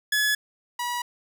sawtooth tone pair in turn, 1702 / 968.5 Hz, G#6 / B5, +42 / -34 cents, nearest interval minor seventh, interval 976 cents, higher first, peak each -17 / -23 dBFS, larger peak first, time 0.12-0.35 / 0.79-1.02 s, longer neither, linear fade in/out 5 ms, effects none

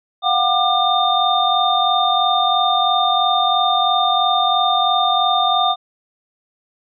sine tone cluster, 712 / 755 / 1197 / 3630 Hz, F5 / F#5 / D6 / A#7, +33 / +35 / +33 / -47 cents, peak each -19 dBFS, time 0.22-5.76 s, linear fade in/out 50 ms, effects none

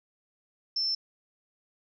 sine tone, 5330 Hz, E8, 18 cents sharp, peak -26 dBFS, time 0.76-0.95 s, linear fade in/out 5 ms, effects none

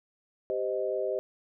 sine chord, C minor, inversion second, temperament equal with one note detuned, 392 / 517.5 / 622.3 Hz, G4 / C5 / Eb5, 0 / -19 / 0 cents, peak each -32 dBFS, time 0.5-1.19 s, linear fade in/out 0 ms, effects none

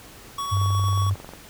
square tone with tremolo, 1122 Hz, C#6, 21 cents sharp, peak -26 dBFS, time 0.38-1.1 s, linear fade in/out 5 ms, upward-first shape triangle, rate 8.5 Hz, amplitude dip 30%
sine tone, 98.3 Hz, G2, 5 cents sharp, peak -19 dBFS, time 0.51-1.15 s, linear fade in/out 20 ms
click train, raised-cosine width 1 ms, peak -25 dBFS, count 18, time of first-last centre 0.57-1.336 s, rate 22.2 Hz
effects pink hiss -45 dBFS RMS until 1.49 s

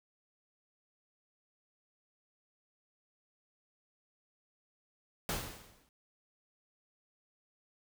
pink noise with exponential decay, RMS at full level -33 dBFS, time 5.29-5.89 s, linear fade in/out 1 ms, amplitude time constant 130 ms, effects none

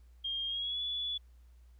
sine tone with pitch glide, 3218 to 3429 Hz, G7 to A7, +45 to -45 cents, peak -33 dBFS, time 0.24-1.18 s, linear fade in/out 10 ms, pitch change +110 cents, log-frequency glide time 0.47-0.81 s, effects added 60 Hz sine -55 dBFS peak until 1.79 s + pink hiss -75 dBFS RMS until 1.79 s

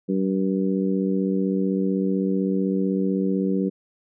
harmonic tone, 95.8 Hz, G2, 39 cents flat, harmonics 2 / 3 / 4 / 5, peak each -22 / -26 / -28 / -30 dBFS, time 0.08-3.7 s, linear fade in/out 20 ms, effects none

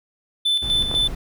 triangle tone with tremolo, 3520 Hz, A7, in tune, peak -15 dBFS, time 0.45-1.08 s, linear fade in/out 10 ms, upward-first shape square, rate 4 Hz, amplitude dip 55%
brown noise, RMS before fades -29 dBFS, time 0.62-1.15 s, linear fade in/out 5 ms
clicks, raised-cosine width 1 ms, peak -16 dBFS, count 2, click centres 0.914 / 0.941 s
effects none

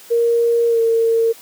sine tone with pitch glide, 467.9 to 456.2 Hz, A#4 to A#4, +6 to -37 cents, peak -12 dBFS, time 0.1-1.33 s, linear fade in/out 20 ms, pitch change -43 cents, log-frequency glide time 0.68-0.8 s, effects white hiss -42 dBFS RMS until 1.41 s + high-pass 200 Hz 12 dB/octave

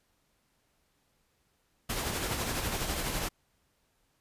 pink noise with tremolo, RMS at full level -31 dBFS, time 1.89-3.29 s, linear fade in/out 10 ms, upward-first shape triangle, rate 12 Hz, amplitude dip 45%, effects pink hiss -73 dBFS RMS until 4.2 s + resampled to 32000 Hz

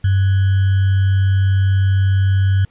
sine tone with sample-and-hold, 96.5 Hz, G2, 27 cents flat, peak -11 dBFS, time 0.04-2.65 s, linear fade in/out 5 ms, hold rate 1575 Hz, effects pink hiss -56 dBFS RMS until 2.7 s + resampled to 8000 Hz

